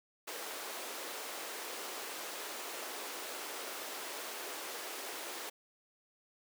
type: high-pass noise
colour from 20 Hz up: pink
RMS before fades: -43 dBFS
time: 0.27-5.5 s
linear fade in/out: 10 ms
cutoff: 360 Hz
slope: 24 dB/octave
effects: none